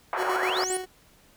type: band-pass noise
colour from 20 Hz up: white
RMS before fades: -29 dBFS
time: 0.13-0.64 s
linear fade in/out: 0 ms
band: 500 to 1500 Hz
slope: 24 dB/octave
type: tone with tremolo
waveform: 30% pulse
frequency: 370.8 Hz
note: F#4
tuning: 4 cents sharp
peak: -24 dBFS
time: 0.16-0.86 s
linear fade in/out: 50 ms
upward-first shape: square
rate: 7.4 Hz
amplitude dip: 45%
type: exponential sweep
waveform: sine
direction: up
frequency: 880 to 10140 Hz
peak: -29 dBFS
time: 0.27-0.77 s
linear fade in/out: 0 ms
effects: pink hiss -58 dBFS RMS until 1.36 s